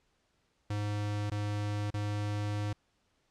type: tone with dropouts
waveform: square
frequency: 103.83 Hz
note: G#2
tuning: in tune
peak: -32 dBFS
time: 0.7-2.73 s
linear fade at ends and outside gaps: 5 ms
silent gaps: 1.3-1.316 / 1.905-1.94 s
effects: pink hiss -74 dBFS RMS until 3.3 s + low-pass 7000 Hz 12 dB/octave